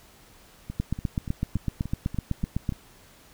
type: two click trains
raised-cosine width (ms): 5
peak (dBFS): -21 / -13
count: 8 / 16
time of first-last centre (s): 0.7-2.723 / 0.8-2.692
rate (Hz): 3.46 / 7.93
effects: pink hiss -54 dBFS RMS until 3.33 s